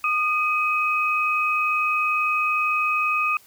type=tone pair together; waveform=sine; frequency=1224.8 / 2533 Hz; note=D#6 / D#7; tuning=-28 / +30 cents; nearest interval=octave + minor second; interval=1258 cents; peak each=-22 dBFS; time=0.04-3.37 s; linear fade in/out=2 ms; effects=white hiss -53 dBFS RMS until 3.46 s